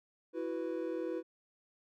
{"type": "chord", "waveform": "triangle", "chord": "E suspended second", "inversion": "none", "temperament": "equal", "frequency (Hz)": [329.6, 370, 493.9], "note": ["E4", "F#4", "B4"], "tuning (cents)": [0, 0, 0], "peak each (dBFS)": [-36, -38, -37], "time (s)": [0.33, 1.23], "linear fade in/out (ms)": 50, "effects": ["tanh soft clip ceiling -23 dBFS"]}